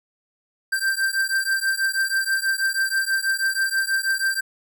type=beating tone pair; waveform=square; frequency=1568 / 1574.2 Hz; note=G6 / G6; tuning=0 / +7 cents; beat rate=6.2 Hz; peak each=-24 dBFS; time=0.72-4.41 s; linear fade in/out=10 ms; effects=none